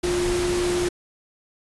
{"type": "tone in noise", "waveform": "sine", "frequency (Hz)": 353.8, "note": "F4", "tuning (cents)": 23, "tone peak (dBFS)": -21, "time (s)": [0.03, 0.89], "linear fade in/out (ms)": 10, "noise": "pink", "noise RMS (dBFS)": -28, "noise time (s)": [0.03, 0.89], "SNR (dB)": 4, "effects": ["resampled to 24000 Hz"]}